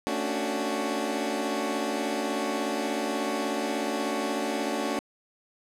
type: chord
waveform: 20% pulse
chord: D major seventh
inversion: second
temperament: equal with one note detuned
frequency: 223.7 / 277.2 / 293.7 / 370 Hz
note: A3 / C#4 / D4 / F#4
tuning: +29 / 0 / 0 / 0 cents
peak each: -28 dBFS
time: 0.07-4.99 s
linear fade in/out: 0 ms
effects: low-pass 11000 Hz 12 dB/octave